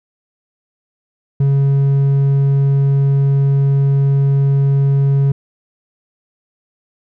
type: tone with hard clipping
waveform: sine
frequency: 138.59 Hz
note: C#3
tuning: in tune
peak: -11 dBFS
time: 1.4-5.32 s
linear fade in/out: 5 ms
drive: 3 dB
effects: none